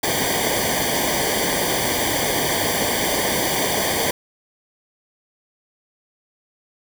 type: noise with comb filter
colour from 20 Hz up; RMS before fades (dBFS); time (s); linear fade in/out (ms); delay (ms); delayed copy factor
pink; -21; 0.03-4.11; 5; 0.75; -1
effects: none